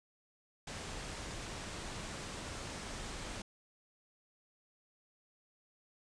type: low-pass noise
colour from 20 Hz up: pink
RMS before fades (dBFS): -44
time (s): 0.67-3.42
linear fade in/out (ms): 5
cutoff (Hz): 9100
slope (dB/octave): 48
effects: none